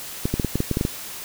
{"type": "clicks", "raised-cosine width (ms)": 3, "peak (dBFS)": -8, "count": 10, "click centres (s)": [0.255, 0.34, 0.398, 0.447, 0.556, 0.604, 0.713, 0.771, 0.811, 0.851], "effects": ["white hiss -35 dBFS RMS until 1.24 s"]}